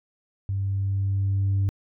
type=tone with level ramp; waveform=sine; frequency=98 Hz; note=G2; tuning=in tune; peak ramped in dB=-23 to -17 dBFS; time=0.49-1.69 s; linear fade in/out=0 ms; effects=tanh soft clip ceiling -18 dBFS